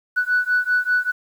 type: beating tone pair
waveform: sine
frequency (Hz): 1480 / 1485.1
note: F#6 / F#6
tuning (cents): 0 / +6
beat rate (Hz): 5.1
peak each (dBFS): -19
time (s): 0.16-1.12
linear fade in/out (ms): 20
effects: tanh soft clip ceiling -11 dBFS + 8-bit